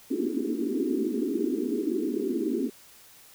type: band-pass noise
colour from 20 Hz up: white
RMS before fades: -28 dBFS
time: 0.1-2.7 s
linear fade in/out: 10 ms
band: 220 to 410 Hz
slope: 96 dB/octave
effects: white hiss -53 dBFS RMS until 3.34 s